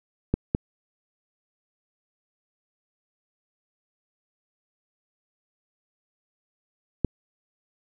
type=clicks; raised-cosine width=3 ms; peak=-8 dBFS; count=3; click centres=0.34 / 0.549 / 7.047 s; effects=none